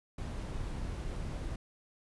brown noise, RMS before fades -38 dBFS, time 0.18-1.56 s, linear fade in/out 5 ms, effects resampled to 24000 Hz

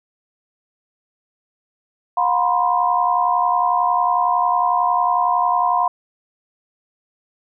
sine tone cluster, 718 / 966 / 1037 Hz, F5 / B5 / C6, +48 / -39 / -16 cents, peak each -19 dBFS, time 2.17-5.88 s, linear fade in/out 5 ms, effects none

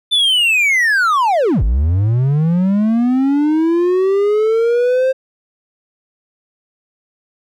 triangle linear two-way sweep, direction down then up, 3557 to 48.09 to 530 Hz, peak -9 dBFS, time 0.11-5.13 s, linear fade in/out 20 ms, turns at 1.63 s, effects none

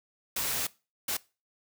white noise bursts at uneven times, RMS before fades -31 dBFS, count 2, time 0.36-0.67 / 1.08-1.17 s, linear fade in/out 5 ms, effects noise-tail reverb RT60 0.3 s tail -21 dB re dry

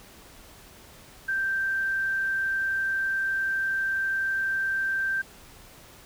sine tone, 1568 Hz, G6, in tune, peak -24 dBFS, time 1.28-5.22 s, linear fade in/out 10 ms, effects pink hiss -50 dBFS RMS until 6.05 s

